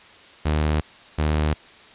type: tone pair in turn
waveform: sawtooth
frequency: 76.4 / 76.4 Hz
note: D#2 / D#2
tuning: -31 / -31 cents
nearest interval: unison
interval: 0 cents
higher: neither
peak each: -15 dBFS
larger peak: neither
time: 0.45-0.81 / 1.18-1.54 s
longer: neither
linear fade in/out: 10 ms
effects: white hiss -47 dBFS RMS until 1.94 s + resampled to 8000 Hz